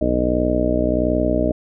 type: harmonic tone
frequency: 61.4 Hz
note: B1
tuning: 9 cents flat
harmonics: 1 / 2 / 3 / 4 / 5 / 6 / 7 / 8 / 9 / 10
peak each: -24 / -29 / -28 / -23 / -22 / -33 / -27 / -29 / -31 / -21 dBFS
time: 0.01-1.52 s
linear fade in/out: 5 ms
effects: none